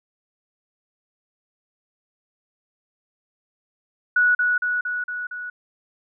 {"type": "tone with echo", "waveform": "sine", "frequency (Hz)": 1468, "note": "F#6", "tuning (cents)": -14, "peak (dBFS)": -14, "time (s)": [4.16, 4.35], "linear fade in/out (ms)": 5, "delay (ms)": 230, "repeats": 5, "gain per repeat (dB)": -3, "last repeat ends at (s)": 5.5, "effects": []}